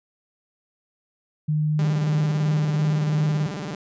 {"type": "tone", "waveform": "sine", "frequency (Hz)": 152.4, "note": "D#3", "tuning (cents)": -36, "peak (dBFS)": -19, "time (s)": [1.48, 3.47], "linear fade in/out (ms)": 10}
{"type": "tone with vibrato", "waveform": "sawtooth", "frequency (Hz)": 171.2, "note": "F3", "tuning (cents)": -34, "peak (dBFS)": -25, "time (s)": [1.79, 3.75], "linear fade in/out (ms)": 2, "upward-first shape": "square", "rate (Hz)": 18, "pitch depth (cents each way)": 270}
{"effects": ["resampled to 16000 Hz"]}